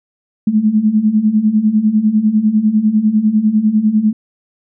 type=beating tone pair; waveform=sine; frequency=208.6 / 218.6 Hz; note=G#3 / A3; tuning=+8 / -11 cents; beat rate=10 Hz; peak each=-15 / -11 dBFS; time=0.47-4.13 s; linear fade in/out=5 ms; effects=none